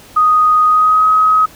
sine tone with pitch glide, 1244.5 to 1268.4 Hz, D#6 to D#6, 0 to +33 cents, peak -7 dBFS, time 0.16-1.46 s, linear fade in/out 10 ms, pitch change +33 cents, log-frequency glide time 0.67-1.07 s, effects pink hiss -40 dBFS RMS until 1.55 s

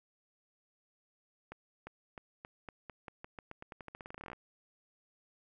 accelerating click train, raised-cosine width 0.5 ms, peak -30 dBFS, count 27, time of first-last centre 1.52-4.332 s, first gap 350 ms, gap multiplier 0.88, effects none

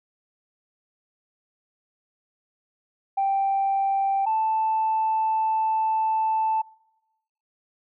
sine tone pair in turn, 784 / 880 Hz, G5 / A5, 0 / 0 cents, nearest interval major second, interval 200 cents, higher second, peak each -19 dBFS, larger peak neither, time 3.17-4.26 / 4.26-6.62 s, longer second, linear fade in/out 10 ms, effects noise-tail reverb RT60 1.0 s tail -26 dB re dry + tanh soft clip ceiling -16 dBFS

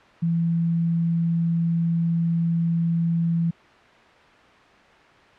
sine tone, 167.5 Hz, E3, 28 cents sharp, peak -19 dBFS, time 0.22-3.51 s, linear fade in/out 10 ms, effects white hiss -50 dBFS RMS until 5.38 s + low-pass 2000 Hz 12 dB/octave

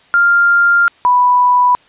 sine tone pair in turn, 1396.9 / 987.8 Hz, F6 / B5, 0 / 0 cents, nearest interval tritone, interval 600 cents, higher first, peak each -7 dBFS, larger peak neither, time 0.14-0.88 / 1.05-1.75 s, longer first, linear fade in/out 0 ms, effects white hiss -48 dBFS RMS until 1.88 s + resampled to 8000 Hz

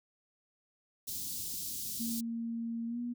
white band-stop noise, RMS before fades -39 dBFS, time 1.07-2.21 s, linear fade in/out 10 ms, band 290 to 4000 Hz, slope 24 dB/octave
sine tone with pitch glide, 230.8 to 240.7 Hz, A#3 to B3, -17 to -44 cents, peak -34 dBFS, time 1.99-3.14 s, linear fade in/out 20 ms, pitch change +73 cents, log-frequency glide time 2.87-2.99 s
effects none

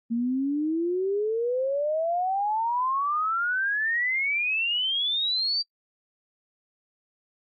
sine exponential sweep, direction up, 227.7 to 4699 Hz, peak -23 dBFS, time 0.1-5.63 s, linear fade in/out 20 ms, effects noise-tail reverb RT60 0.1 s tail -26 dB re dry + AAC 48 kbps

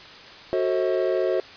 triangle chord, F# diminished seventh, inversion none, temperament just, 370 / 444 / 532.8 / 639.4 Hz, F#4 / A4 / C5 / Eb5, 0 / +16 / +31 / +47 cents, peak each -22 / -27 / -24 / -25 dBFS, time 0.53-1.4 s, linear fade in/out 0 ms, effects white hiss -43 dBFS RMS until 1.56 s + resampled to 11025 Hz

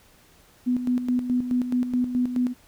sine tone with tremolo, 248.4 Hz, B3, 10 cents sharp, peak -19 dBFS, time 0.66-2.54 s, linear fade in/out 20 ms, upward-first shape square, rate 4.7 Hz, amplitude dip 60%, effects pink hiss -56 dBFS RMS until 2.67 s

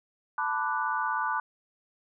sine chord, B minor seventh, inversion third, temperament equal with one note detuned, 880 / 996.4 / 1174.7 / 1480 Hz, A5 / B5 / D6 / F#6, 0 / +15 / 0 / 0 cents, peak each -32 dBFS, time 0.38-1.4 s, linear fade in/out 2 ms, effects none

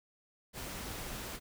pink noise, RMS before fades -42 dBFS, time 0.53-1.4 s, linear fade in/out 50 ms, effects none

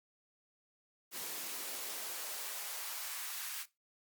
white noise with high-pass filter sweep, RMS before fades -42 dBFS, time 1.11-3.66 s, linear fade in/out 50 ms, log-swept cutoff 210 to 1400 Hz, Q 1.1, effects noise-tail reverb RT60 0.2 s tail -17 dB re dry + Opus 48 kbps

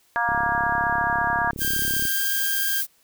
harmonic tone, 235.4 Hz, A#3, 17 cents sharp, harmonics 3 / 4 / 5 / 6 / 7, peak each -27 / -25 / -29 / -32 / -24 dBFS, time 0.16-1.51 s, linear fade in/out 0 ms
click train, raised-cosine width 3 ms, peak -21 dBFS, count 62, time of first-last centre 0.29-2.053 s, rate 34.6 Hz
violet noise, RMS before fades -25 dBFS, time 1.57-2.87 s, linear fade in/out 50 ms
sawtooth tone with pitch glide, 1589 to 1599.1 Hz, G6 to G6, +23 to +34 cents, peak -23 dBFS, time 1.6-2.82 s, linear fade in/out 20 ms, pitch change +11 cents, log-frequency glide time 2.06-2.27 s
effects white hiss -61 dBFS RMS until 3.03 s

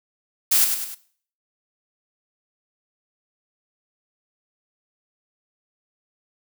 blue noise with echo, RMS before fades -17 dBFS, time 0.51-0.65 s, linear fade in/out 10 ms, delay 100 ms, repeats 3, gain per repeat -6 dB, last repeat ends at 0.95 s, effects noise-tail reverb RT60 0.5 s tail -17 dB re dry

